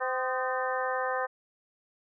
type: harmonic tone with a mistuned harmonic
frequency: 257.8 Hz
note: C4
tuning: 26 cents flat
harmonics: 2 / 3 / 4 / 5 / 6 / 7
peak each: -32 / -34 / -35 / -36 / -37 / -37 dBFS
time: 0-1.27 s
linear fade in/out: 20 ms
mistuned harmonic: 5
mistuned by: -65 cents
effects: none